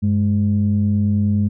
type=tone pair together; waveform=sine; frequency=98.13 / 207.7 Hz; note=G2 / G#3; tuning=+2 / 0 cents; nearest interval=octave + minor second; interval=1298 cents; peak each=-16 dBFS; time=0.02-1.49 s; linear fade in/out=20 ms; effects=tanh soft clip ceiling -8 dBFS